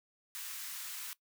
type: high-pass noise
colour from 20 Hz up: white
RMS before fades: -43 dBFS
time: 0.35-1.13 s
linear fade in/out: 0 ms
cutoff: 1100 Hz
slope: 24 dB/octave
effects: noise-tail reverb RT60 0.1 s tail -19 dB re dry